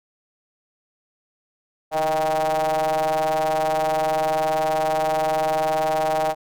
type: ring-modulated tone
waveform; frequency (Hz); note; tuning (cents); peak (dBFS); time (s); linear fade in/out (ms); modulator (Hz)
square; 79.6; D#2; +40; -17; 1.91-6.35; 50; 706
effects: none